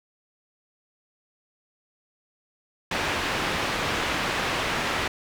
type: low-pass noise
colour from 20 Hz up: white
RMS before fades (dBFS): -27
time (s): 2.91-5.08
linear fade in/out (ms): 5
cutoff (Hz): 2400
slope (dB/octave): 12
effects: none